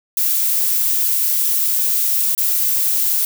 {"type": "noise with dropouts", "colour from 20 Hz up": "violet", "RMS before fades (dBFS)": -17, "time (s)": [0.17, 3.25], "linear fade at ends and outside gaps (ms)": 2, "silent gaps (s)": [2.35, 2.378], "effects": []}